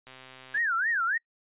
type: click train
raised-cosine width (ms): 0.2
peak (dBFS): -29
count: 67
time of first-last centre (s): 0.07-0.578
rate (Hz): 130
type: tone with vibrato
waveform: sine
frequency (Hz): 1587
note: G6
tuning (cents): +21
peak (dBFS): -24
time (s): 0.54-1.18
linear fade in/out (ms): 10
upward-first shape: sine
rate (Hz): 3.5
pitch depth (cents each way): 300
effects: noise-tail reverb RT60 0.1 s tail -25 dB re dry + resampled to 8000 Hz